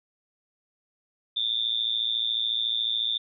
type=tone with amplitude modulation; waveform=sine; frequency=3559 Hz; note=A7; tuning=19 cents sharp; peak=-20 dBFS; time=1.36-3.18 s; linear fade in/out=10 ms; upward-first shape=sine; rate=114 Hz; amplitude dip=95%; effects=none